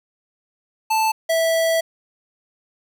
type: tone pair in turn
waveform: square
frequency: 880 / 655.6 Hz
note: A5 / E5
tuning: 0 / -10 cents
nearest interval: perfect fourth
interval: 510 cents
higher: first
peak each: -17 dBFS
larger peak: neither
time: 0.9-1.12 / 1.29-1.81 s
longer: second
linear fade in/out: 10 ms
effects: 8-bit